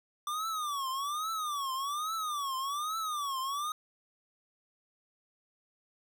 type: tone with vibrato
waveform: square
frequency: 1175 Hz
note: D6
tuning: 1 cent sharp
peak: -33 dBFS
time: 0.27-3.72 s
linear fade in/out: 2 ms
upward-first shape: triangle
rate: 1.2 Hz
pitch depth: 220 cents each way
effects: none

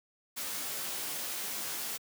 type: noise with comb filter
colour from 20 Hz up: white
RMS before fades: -37 dBFS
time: 0.36-1.98 s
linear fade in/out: 20 ms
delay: 16 ms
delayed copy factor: -0.6
effects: high-pass 150 Hz 12 dB/octave

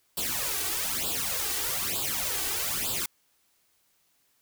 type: noise with flanger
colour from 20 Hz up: white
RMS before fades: -30 dBFS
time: 0.17-3.06 s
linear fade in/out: 5 ms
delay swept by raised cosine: 0.24 to 2.64 ms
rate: 1.1 Hz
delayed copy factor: +0.85
effects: white hiss -69 dBFS RMS until 4.41 s

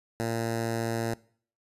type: tone with notch filter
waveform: 10% pulse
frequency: 114.7 Hz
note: A#2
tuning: 28 cents flat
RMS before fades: -30 dBFS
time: 0.2-1.14 s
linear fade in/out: 0 ms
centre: 3100 Hz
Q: 1.8
effects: noise-tail reverb RT60 0.5 s tail -21 dB re dry + resampled to 32000 Hz

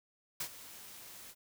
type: noise with ADSR envelope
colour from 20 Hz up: white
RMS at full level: -36 dBFS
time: 0.4-1.35 s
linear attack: 5 ms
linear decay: 76 ms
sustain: -15 dB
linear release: 48 ms
effects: none

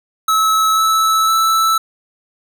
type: tone with pitch steps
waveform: square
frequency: 1297 / 1307.5 / 1318.1 Hz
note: E6 / E6 / E6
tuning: -28 / -15 / -1 cents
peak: -12 dBFS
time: 0.28-1.78 s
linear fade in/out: 5 ms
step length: 500 ms
effects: none

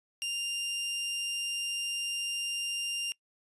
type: tone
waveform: sawtooth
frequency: 2794 Hz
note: F7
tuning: in tune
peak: -28 dBFS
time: 0.22-3.12 s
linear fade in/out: 0 ms
effects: noise-tail reverb RT60 0.1 s tail -24 dB re dry + resampled to 24000 Hz

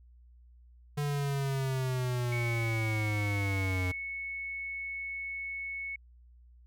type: linear sweep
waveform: square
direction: down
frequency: 146.6 to 90.1 Hz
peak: -30 dBFS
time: 0.97-3.92 s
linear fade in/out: 10 ms
type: tone with pitch glide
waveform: sine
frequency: 2231 to 2207 Hz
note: C#7 to C#7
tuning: +11 to -8 cents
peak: -35 dBFS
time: 2.32-5.96 s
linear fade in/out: 5 ms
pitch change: -19 cents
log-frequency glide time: 2.85-3.06 s
effects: added 60 Hz sine -54 dBFS peak until 6.66 s

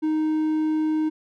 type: tone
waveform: triangle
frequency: 311.1 Hz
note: D#4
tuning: in tune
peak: -18 dBFS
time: 0.02-1.1 s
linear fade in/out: 20 ms
effects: none

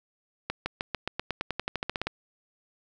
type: accelerating click train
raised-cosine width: 0.3 ms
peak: -13 dBFS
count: 17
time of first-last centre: 0.5-2.07 s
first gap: 160 ms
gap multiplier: 0.93
effects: none

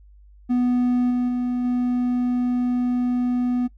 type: tone with level steps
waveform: triangle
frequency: 246.9 Hz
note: B3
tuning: in tune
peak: -15 / -17 / -19 / -17 dBFS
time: 0.49-3.68 s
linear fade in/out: 20 ms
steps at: 1.1 / 1.28 / 1.64 s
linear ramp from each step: 10 ms
effects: noise-tail reverb RT60 0.1 s tail -19 dB re dry + added 50 Hz sine -46 dBFS peak until 3.77 s

